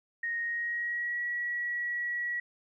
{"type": "tone with pitch glide", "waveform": "sine", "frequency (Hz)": [1864.7, 1926], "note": ["A#6", "B6"], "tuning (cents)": [0, -44], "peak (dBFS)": -30, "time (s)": [0.23, 2.4], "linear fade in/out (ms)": 5, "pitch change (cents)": 56, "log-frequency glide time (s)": [0.4, 1.21], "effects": ["12-bit"]}